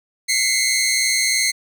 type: tone pair together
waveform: 15% pulse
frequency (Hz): 2046 / 2169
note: C7 / C#7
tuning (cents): -39 / -38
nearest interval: minor second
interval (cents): 101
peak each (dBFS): -13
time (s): 0.28-1.52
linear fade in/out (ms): 20
effects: none